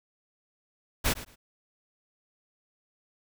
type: noise with echo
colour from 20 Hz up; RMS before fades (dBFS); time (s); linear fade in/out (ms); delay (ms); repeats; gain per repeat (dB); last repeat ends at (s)
pink; -25; 1.04-1.14; 20; 110; 2; -15; 1.36
effects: none